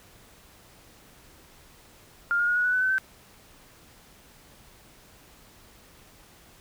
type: tone with pitch steps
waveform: sine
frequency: 1404 / 1422.8 / 1441.8 / 1461.1 / 1480.6 / 1500.4 / 1520.5 / 1540.8 Hz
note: F6 / F6 / F#6 / F#6 / F#6 / F#6 / F#6 / G6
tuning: +9 / +32 / -45 / -22 / +1 / +24 / +47 / -30 cents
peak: -21 dBFS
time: 2.31-2.982 s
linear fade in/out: 0 ms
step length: 84 ms
effects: pink hiss -54 dBFS RMS until 6.6 s